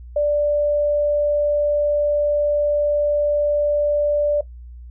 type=tone; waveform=sine; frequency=587.3 Hz; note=D5; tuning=in tune; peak=-15 dBFS; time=0.16-4.41 s; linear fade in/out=5 ms; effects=noise-tail reverb RT60 0.1 s tail -17 dB re dry + added 60 Hz sine -35 dBFS peak until 4.9 s